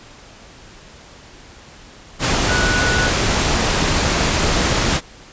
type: tone in noise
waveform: sine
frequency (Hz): 1474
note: F#6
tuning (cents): -7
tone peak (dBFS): -19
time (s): 2.47-3.11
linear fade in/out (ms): 50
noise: pink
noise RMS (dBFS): -17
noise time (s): 2.19-5.01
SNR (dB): -5
effects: pink hiss -42 dBFS RMS until 5.32 s + resampled to 16000 Hz